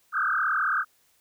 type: tone with frequency modulation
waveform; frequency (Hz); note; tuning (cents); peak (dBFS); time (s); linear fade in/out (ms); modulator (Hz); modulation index
sine; 1396.9; F6; 0; -22; 0.12-0.85; 50; 38.3; 5.1
effects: white hiss -65 dBFS RMS until 1.2 s